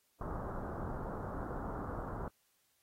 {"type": "low-pass noise", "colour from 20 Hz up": "pink", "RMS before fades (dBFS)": -41, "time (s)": [0.21, 2.28], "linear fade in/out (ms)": 2, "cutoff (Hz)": 1400, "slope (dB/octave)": 48, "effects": ["white hiss -75 dBFS RMS until 2.82 s", "AAC 48 kbps"]}